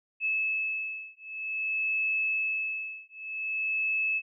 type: beating tone pair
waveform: sine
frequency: 2602 / 2602.52 Hz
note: E7 / E7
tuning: -23 / -23 cents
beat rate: 0.52 Hz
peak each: -31 dBFS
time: 0.2-4.22 s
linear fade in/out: 50 ms
effects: none